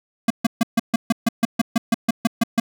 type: tone bursts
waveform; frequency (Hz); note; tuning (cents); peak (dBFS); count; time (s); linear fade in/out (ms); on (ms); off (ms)
square; 229.1; A#3; -30; -14; 15; 0.28-2.6; 5; 24; 140
effects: none